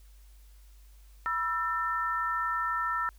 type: tone cluster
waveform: sine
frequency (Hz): 974 / 1332 / 1800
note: B5 / E6 / A6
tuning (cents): -24 / +18 / +39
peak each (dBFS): -36 / -29 / -34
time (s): 1.26-3.09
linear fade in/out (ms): 0
effects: added 50 Hz sine -51 dBFS peak until 3.18 s + white hiss -65 dBFS RMS until 3.18 s